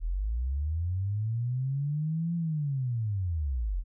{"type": "linear two-way sweep", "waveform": "sine", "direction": "up then down", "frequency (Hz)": [38, 171.9, 38], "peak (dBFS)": -27, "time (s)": [0, 3.84], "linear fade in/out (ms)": 50, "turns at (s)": 2.35, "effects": []}